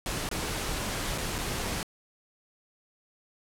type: noise with dropouts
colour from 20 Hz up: pink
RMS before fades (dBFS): -32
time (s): 0.06-1.83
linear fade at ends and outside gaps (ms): 1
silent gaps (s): 0.29-0.313 / 1.178-1.182 / 1.382-1.386
effects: low-pass 12000 Hz 12 dB/octave

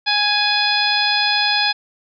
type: harmonic tone with a mistuned harmonic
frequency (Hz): 830.6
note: G#5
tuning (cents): 0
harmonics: 1 / 2 / 3 / 4 / 5 / 6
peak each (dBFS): -22 / -22 / -22 / -22 / -22 / -22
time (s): 0.06-1.73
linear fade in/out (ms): 20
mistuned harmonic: 4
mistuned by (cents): +51
effects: none

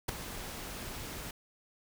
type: noise with ADSR envelope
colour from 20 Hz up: pink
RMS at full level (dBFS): -30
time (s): 0.08-1.31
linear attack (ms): 10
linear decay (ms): 8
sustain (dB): -12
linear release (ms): 4
effects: none

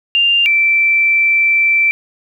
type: tone pair in turn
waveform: sine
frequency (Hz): 2794 / 2336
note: F7 / D7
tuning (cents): 0 / -10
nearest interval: minor third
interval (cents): 310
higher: first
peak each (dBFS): -9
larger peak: neither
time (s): 0.15-0.46 / 0.46-1.91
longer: second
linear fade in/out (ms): 0
effects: 8-bit

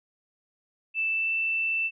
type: tone with pitch glide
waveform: sine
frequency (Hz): 2645 to 2662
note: E7 to E7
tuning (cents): +5 to +16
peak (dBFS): -24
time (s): 0.94-1.91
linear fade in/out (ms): 50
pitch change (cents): +11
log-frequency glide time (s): 1.08-1.32
effects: none

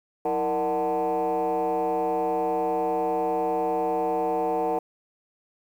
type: tone with frequency modulation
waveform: sine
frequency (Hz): 605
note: D#5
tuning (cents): -49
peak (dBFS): -21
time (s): 0.25-4.79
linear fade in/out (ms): 5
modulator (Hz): 140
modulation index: 1.9
effects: tanh soft clip ceiling -19 dBFS + 9-bit

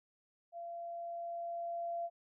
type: tone with level ramp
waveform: sine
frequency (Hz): 684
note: F5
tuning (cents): -36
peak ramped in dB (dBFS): -42 to -35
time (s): 0.52-2.1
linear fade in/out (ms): 50
effects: none

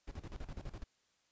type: noise with tremolo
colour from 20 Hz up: brown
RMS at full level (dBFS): -43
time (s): 0.07-0.84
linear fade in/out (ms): 10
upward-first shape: square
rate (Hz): 12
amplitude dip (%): 80
effects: white hiss -75 dBFS RMS until 1.31 s + resampled to 16000 Hz

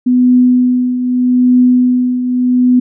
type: tone with tremolo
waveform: sine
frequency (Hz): 249.6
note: B3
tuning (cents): +19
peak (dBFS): -4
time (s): 0.06-2.8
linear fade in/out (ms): 10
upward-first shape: triangle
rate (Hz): 0.81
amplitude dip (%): 65
effects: none

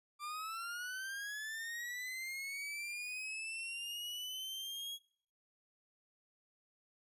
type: linear sweep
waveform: 40% pulse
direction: up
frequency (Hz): 1174.7 to 3322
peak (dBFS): -40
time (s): 0.19-4.99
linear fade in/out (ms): 50
effects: noise-tail reverb RT60 0.6 s tail -25 dB re dry + resampled to 32000 Hz

